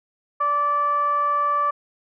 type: tone with low-pass filter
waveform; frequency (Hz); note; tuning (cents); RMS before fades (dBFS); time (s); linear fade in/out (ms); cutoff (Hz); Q
15% pulse; 582; D5; -16; -21; 0.4-1.71; 10; 1200; 6.3
effects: none